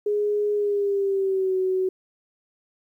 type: tone with pitch glide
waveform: sine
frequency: 415.3 to 374.3 Hz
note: G#4 to F#4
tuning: 0 to +20 cents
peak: -20 dBFS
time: 0.06-1.89 s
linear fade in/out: 5 ms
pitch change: -180 cents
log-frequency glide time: 0.54-1.56 s
effects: 10-bit